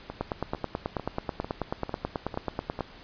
two click trains, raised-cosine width 1 ms, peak -20 / -14 dBFS, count 7 / 25, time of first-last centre 0.1-2.791 / 0.21-2.807 s, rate 2.23 / 9.24 Hz, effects pink hiss -49 dBFS RMS until 3.03 s + resampled to 11025 Hz

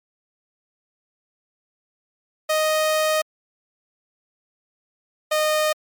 sawtooth tone pair in turn, 622.3 / 615.2 Hz, D#5 / D#5, 0 / -20 cents, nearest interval unison, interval 20 cents, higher first, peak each -14 dBFS, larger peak neither, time 2.49-3.22 / 5.31-5.73 s, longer first, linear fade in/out 10 ms, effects MP3 96 kbps

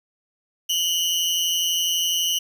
30% pulse tone pair together, 2892 / 3064 Hz, F#7 / G7, -40 / -40 cents, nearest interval minor second, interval 100 cents, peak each -20 dBFS, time 0.69-2.39 s, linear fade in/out 10 ms, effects none

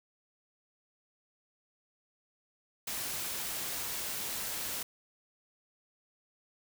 white noise, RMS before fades -37 dBFS, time 2.87-4.83 s, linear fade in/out 5 ms, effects none

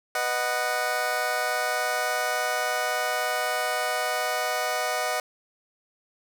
20% pulse chord, B major, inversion none, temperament just, 493.9 / 617.4 / 740.8 Hz, B4 / D#5 / F#5, 0 / -14 / +2 cents, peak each -28 / -24 / -23 dBFS, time 0.15-5.2 s, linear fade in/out 2 ms, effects none

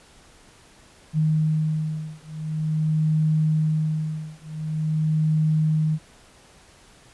sine beating tone pair, 155.56 / 156.02 Hz, D#3 / D#3, 0 / +5 cents, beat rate 0.46 Hz, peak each -23 dBFS, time 1.13-5.99 s, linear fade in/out 50 ms, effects pink hiss -52 dBFS RMS until 7.13 s + resampled to 24000 Hz

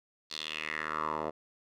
10% pulse tone with band-pass filter sweep, 77.5 Hz, D#2, 6 cents flat, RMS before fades -36 dBFS, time 0.3-1.31 s, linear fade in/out 20 ms, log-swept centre 4400 to 680 Hz, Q 3.8, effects none

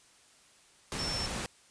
sine tone in noise, 5390 Hz, E8, 38 cents sharp, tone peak -34 dBFS, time 0.99-1.26 s, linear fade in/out 0 ms, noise pink, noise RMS -36 dBFS, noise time 0.92-1.46 s, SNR -1 dB, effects white hiss -61 dBFS RMS until 1.7 s + resampled to 22050 Hz

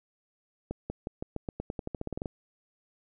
accelerating click train, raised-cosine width 2 ms, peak -20 dBFS, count 17, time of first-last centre 0.71-2.258 s, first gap 190 ms, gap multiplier 0.9, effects none

